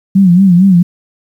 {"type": "tone with vibrato", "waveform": "sine", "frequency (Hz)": 184.3, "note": "F#3", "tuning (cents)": -7, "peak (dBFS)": -3, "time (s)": [0.15, 0.83], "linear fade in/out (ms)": 10, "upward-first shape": "sine", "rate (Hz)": 4.4, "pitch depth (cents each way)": 120, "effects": ["7-bit"]}